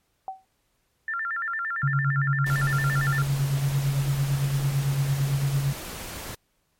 sine tone with exponential decay, 763 Hz, G5, 47 cents flat, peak -26 dBFS, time 0.28-0.45 s, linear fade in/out 1 ms, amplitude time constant 36 ms
sine tone with vibrato, 1568 Hz, G6, in tune, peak -26 dBFS, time 1.08-3.22 s, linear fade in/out 2 ms, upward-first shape square, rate 8.8 Hz, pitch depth 220 cents each way
sine tone with tremolo, 138.59 Hz, C#3, in tune, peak -19 dBFS, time 1.83-5.73 s, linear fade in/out 5 ms, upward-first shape sine, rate 8.9 Hz, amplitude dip 55%
pink noise, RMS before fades -36 dBFS, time 2.46-6.35 s, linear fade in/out 5 ms
effects pink hiss -71 dBFS RMS until 6.79 s + MP3 64 kbps

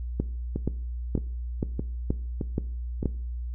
two click trains, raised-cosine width 3 ms, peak -12 / -15 dBFS, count 7 / 5, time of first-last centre 0.2-3.057 / 0.56-3.029 s, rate 2.1 / 1.62 Hz, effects noise-tail reverb RT60 0.5 s tail -19 dB re dry + added 60 Hz sine -30 dBFS peak until 3.54 s

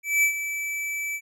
square tone with ADSR envelope, 2310 Hz, D7, 29 cents flat, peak -17 dBFS, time 0.03-1.21 s, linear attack 200 ms, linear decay 93 ms, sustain -11 dB, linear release 60 ms, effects none

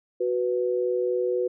sine tone pair together, 370 / 493.9 Hz, F#4 / B4, 0 / 0 cents, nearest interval perfect fourth, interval 500 cents, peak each -25 dBFS, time 0.2-1.48 s, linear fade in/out 10 ms, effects none

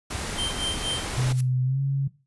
pink noise, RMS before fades -31 dBFS, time 0.1-1.33 s, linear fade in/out 10 ms
square tone with tremolo, 3136 Hz, G7, in tune, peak -26 dBFS, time 0.37-1.06 s, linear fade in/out 20 ms, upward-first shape sine, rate 4.2 Hz, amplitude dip 85%
sine tone with pitch glide, 127.5 to 137.44 Hz, C3 to C#3, -44 to -14 cents, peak -21 dBFS, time 1.17-2.08 s, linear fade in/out 10 ms, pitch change +130 cents, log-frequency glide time 1.63-1.81 s
blue noise with exponential growth, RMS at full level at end -32 dBFS, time 1.21-1.41 s, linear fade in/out 5 ms, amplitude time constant 42 ms
effects noise-tail reverb RT60 0.3 s tail -17 dB re dry + resampled to 24000 Hz

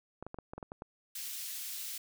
clicks, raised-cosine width 1 ms, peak -28 dBFS, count 9, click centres 0.226 / 0.266 / 0.344 / 0.387 / 0.535 / 0.58 / 0.628 / 0.719 / 0.821 s
white high-pass noise, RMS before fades -41 dBFS, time 1.15-1.98 s, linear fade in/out 5 ms, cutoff 2700 Hz, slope 12 dB/octave
effects none

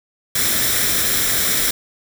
white noise with comb filter, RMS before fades -18 dBFS, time 0.35-1.71 s, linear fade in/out 5 ms, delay 0.54 ms, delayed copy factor +0.55, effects none

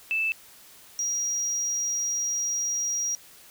sine / triangle tone pair in turn, 2637 / 5722 Hz, E7 / F8, 0 / +41 cents, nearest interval octave + minor second, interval 1341 cents, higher second, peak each -23 / -24 dBFS, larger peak first, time 0.11-0.32 / 0.99-3.15 s, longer second, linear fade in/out 0 ms, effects white hiss -51 dBFS RMS until 3.5 s

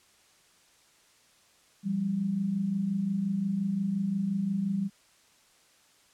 sine tone pair together, 171.8 / 197.5 Hz, F3 / G3, -28 / +13 cents, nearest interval major second, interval 241 cents, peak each -34 / -27 dBFS, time 1.83-4.9 s, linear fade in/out 50 ms, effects white hiss -62 dBFS RMS until 6.13 s + low-pass 9000 Hz 12 dB/octave

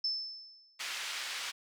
sine tone with exponential decay, 5274 Hz, E8, in tune, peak -28 dBFS, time 0.04-0.83 s, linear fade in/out 5 ms, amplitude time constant 170 ms
pink band-pass noise, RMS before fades -39 dBFS, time 0.79-1.52 s, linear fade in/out 20 ms, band 1800 to 5500 Hz, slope 12 dB/octave
effects none

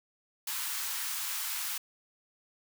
white high-pass noise, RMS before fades -35 dBFS, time 0.47-1.78 s, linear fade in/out 5 ms, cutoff 860 Hz, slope 48 dB/octave, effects none

